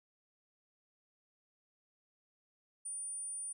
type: tone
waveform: sine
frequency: 9340 Hz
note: D9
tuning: 11 cents flat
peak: -39 dBFS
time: 2.85-3.53 s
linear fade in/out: 10 ms
effects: none